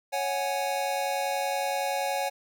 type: chord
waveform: square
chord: C# suspended fourth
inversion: none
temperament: equal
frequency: 554.4 / 740 / 830.6 Hz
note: C#5 / F#5 / G#5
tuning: 0 / 0 / 0 cents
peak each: -32 dBFS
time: 0.12-2.3 s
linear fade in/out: 20 ms
effects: none